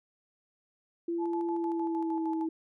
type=tone with pitch glide; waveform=sine; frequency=339.4 to 323.1 Hz; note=F4 to E4; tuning=-49 to -35 cents; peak=-29 dBFS; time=1.08-2.49 s; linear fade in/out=5 ms; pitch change=-86 cents; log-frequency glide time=1.48-2.31 s
type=tone with tremolo; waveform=sine; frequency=863 Hz; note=A5; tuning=34 cents flat; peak=-34 dBFS; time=1.18-2.47 s; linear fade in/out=50 ms; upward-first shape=square; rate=6.5 Hz; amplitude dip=55%
effects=none